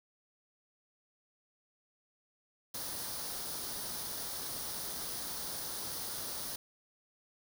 white noise with comb filter, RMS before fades -40 dBFS, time 2.74-6.56 s, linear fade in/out 5 ms, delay 0.2 ms, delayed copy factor +0.6, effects none

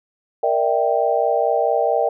sine chord, E half-diminished seventh, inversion second, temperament equal with one note detuned, 466.2 / 594.8 / 659.3 / 784 Hz, Bb4 / D5 / E5 / G5, 0 / +22 / 0 / 0 cents, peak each -21 dBFS, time 0.43-2.09 s, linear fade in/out 5 ms, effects none

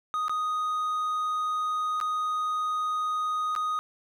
triangle tone with dropouts, 1244.5 Hz, D#6, in tune, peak -24 dBFS, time 0.14-3.79 s, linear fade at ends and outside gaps 0 ms, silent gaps 0.282-0.295 / 2.002-2.012 / 3.552-3.562 s, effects none

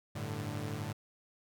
sawtooth chord, G suspended second, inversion none, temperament equal with one note detuned, 98 / 110 / 147.6 Hz, G2 / A2 / D3, 0 / 0 / +9 cents, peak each -38 / -36 / -37 dBFS, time 0.15-0.93 s, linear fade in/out 10 ms, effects none

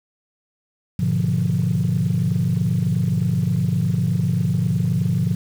sine chord, G# diminished seventh, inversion none, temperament equal, 103.83 / 123.47 / 146.83 / 174.61 Hz, G#2 / B2 / D3 / F3, 0 / 0 / 0 / 0 cents, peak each -23 / -22 / -22 / -20 dBFS, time 0.99-5.35 s, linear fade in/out 5 ms, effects tanh soft clip ceiling -11 dBFS + 7-bit

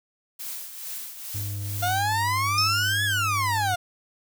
blue noise with tremolo, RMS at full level -33 dBFS, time 0.39-2.03 s, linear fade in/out 10 ms, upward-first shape triangle, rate 2.3 Hz, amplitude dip 65%
triangle tone, 100.7 Hz, G2, 47 cents sharp, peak -27 dBFS, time 1.34-3.75 s, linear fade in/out 10 ms
30% pulse exponential two-way sweep, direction up then down, 697 to 1721 to 697 Hz, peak -20 dBFS, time 1.82-3.76 s, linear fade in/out 10 ms, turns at 3.04 s
sine tone with exponential decay, 5290 Hz, E8, 5 cents sharp, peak -19 dBFS, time 2.58-3.46 s, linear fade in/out 1 ms, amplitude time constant 190 ms
effects none

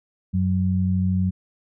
sine tone pair together, 93.02 / 185.6 Hz, F#2 / F#3, +10 / +6 cents, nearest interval octave, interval 1196 cents, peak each -21 dBFS, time 0.33-1.31 s, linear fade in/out 20 ms, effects none

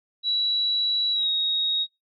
sine tone with pitch glide, 3918 to 3767 Hz, B7 to A#7, -15 to +17 cents, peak -21 dBFS, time 0.23-1.87 s, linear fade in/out 50 ms, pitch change -68 cents, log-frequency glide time 1.12-1.29 s, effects noise-tail reverb RT60 0.2 s tail -24 dB re dry

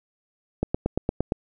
click train, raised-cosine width 2 ms, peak -9 dBFS, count 7, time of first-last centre 0.63-1.321 s, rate 8.68 Hz, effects none

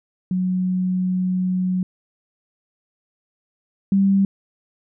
sine tone pair in turn, 183.9 / 195.62 Hz, F#3 / G3, -10 / -3 cents, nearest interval minor second, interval 107 cents, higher second, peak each -18 / -13 dBFS, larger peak second, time 0.31-1.83 / 3.92-4.25 s, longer first, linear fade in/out 2 ms, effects none

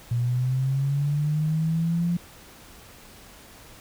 sine linear sweep, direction up, 117.9 to 174.61 Hz, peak -21 dBFS, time 0.11-2.17 s, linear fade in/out 5 ms, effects pink hiss -48 dBFS RMS until 3.8 s

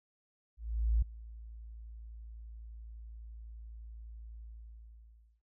sine tone with ADSR envelope, 55.9 Hz, A1, 28 cents sharp, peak -24 dBFS, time 0.57-5.42 s, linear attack 450 ms, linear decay 5 ms, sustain -21 dB, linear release 1000 ms, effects noise-tail reverb RT60 0.1 s tail -20 dB re dry

